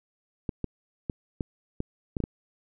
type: clicks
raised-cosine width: 3 ms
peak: -16 dBFS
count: 8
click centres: 0.492 / 0.643 / 1.098 / 1.408 / 1.804 / 2.168 / 2.203 / 2.239 s
effects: none